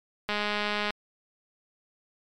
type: click train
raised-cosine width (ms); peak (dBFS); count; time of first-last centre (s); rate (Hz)
0.3; -13; 129; 0.29-0.905; 208
effects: MP3 96 kbps